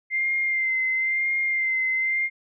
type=tone with vibrato; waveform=sine; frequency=2091 Hz; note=C7; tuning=2 cents flat; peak=-21 dBFS; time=0.1-2.3 s; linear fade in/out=50 ms; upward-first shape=sine; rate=0.99 Hz; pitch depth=28 cents each way; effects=none